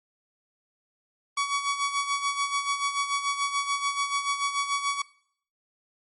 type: tone with tremolo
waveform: sawtooth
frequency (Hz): 1129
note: C#6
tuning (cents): +31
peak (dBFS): -19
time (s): 1.37-5.02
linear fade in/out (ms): 5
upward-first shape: sine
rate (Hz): 6.9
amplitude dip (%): 65
effects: noise-tail reverb RT60 0.6 s tail -20 dB re dry + MP3 48 kbps